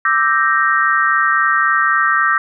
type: chord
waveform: sine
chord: E half-diminished seventh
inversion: third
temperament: equal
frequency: 1174.7 / 1318.5 / 1568 / 1864.7 Hz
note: D6 / E6 / G6 / Bb6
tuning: 0 / 0 / 0 / 0 cents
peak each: -17 dBFS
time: 0.05-2.38 s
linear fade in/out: 2 ms
effects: none